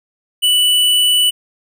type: tone with hard clipping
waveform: sine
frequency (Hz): 2967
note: F#7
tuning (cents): +4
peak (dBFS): -11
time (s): 0.42-1.31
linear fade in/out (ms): 20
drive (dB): 17
effects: none